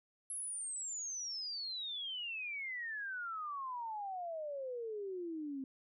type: exponential sweep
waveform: sine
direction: down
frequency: 11100 to 261.6 Hz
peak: -39 dBFS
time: 0.3-5.64 s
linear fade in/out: 2 ms
effects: none